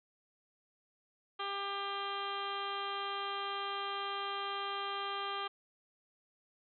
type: harmonic tone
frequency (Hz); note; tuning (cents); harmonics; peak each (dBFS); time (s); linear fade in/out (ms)
398; G4; +26; 1 / 2 / 3 / 4 / 5 / 6 / 7 / 8 / 9 / 10; -45 / -43 / -39 / -48 / -51 / -51 / -50 / -44 / -54 / -52; 1.39-5.48; 10
effects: none